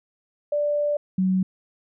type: tone pair in turn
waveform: sine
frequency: 587.3 / 187.19 Hz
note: D5 / F#3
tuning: 0 / +20 cents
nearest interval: octave + minor sixth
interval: 1980 cents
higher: first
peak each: -20 / -18 dBFS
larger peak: second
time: 0.52-0.97 / 1.18-1.43 s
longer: first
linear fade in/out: 5 ms
effects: none